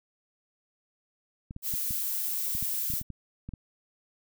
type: clicks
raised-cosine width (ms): 5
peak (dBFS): -26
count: 12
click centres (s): 1.509 / 1.564 / 1.739 / 1.908 / 2.551 / 2.627 / 2.902 / 2.937 / 3.014 / 3.103 / 3.49 / 3.537
type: noise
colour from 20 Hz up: violet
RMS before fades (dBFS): -31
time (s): 1.62-3.03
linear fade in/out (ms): 50
effects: none